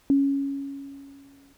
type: tone with exponential decay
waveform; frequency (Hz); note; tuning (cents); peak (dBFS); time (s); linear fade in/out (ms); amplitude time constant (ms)
sine; 277.2; C#4; 0; -15; 0.1-1.53; 1; 310
effects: pink hiss -60 dBFS RMS until 1.57 s